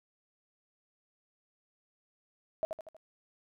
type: tone with echo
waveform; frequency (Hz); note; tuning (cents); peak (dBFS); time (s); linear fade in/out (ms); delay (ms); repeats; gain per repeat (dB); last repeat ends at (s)
sine; 638; D#5; +43; -27; 2.63-2.65; 0; 79; 4; -6; 2.966
effects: none